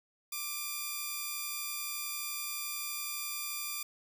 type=tone pair together; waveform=5% pulse; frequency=1174.7 / 2421 Hz; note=D6 / D#7; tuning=0 / -48 cents; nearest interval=octave + minor second; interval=1252 cents; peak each=-28 dBFS; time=0.32-3.83 s; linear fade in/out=5 ms; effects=none